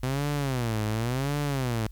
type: tone with vibrato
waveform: sawtooth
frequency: 125.1 Hz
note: B2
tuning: 23 cents sharp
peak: -22 dBFS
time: 0.03-1.87 s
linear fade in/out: 5 ms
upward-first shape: sine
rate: 0.92 Hz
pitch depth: 270 cents each way
effects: added 50 Hz sine -40 dBFS peak until 1.91 s + white hiss -65 dBFS RMS until 1.91 s